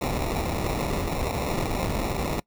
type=noise with sample-and-hold; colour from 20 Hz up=pink; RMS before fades=-27 dBFS; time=0.01-2.4 s; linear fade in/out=5 ms; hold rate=1575 Hz; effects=noise-tail reverb RT60 0.1 s tail -23 dB re dry